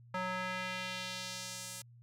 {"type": "tone with band-pass filter sweep", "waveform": "square", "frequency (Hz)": 184.3, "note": "F#3", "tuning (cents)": -7, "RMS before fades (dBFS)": -40, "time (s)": [0.14, 1.82], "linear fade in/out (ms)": 5, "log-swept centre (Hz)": [1200, 9200], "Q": 1.2, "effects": ["added 119 Hz sine -55 dBFS peak until 2.02 s"]}